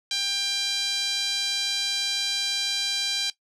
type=tone with band-pass filter; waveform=5% pulse; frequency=794 Hz; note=G5; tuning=22 cents sharp; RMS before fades=-27 dBFS; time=0.11-3.3 s; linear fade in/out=2 ms; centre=3700 Hz; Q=2; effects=noise-tail reverb RT60 0.1 s tail -17 dB re dry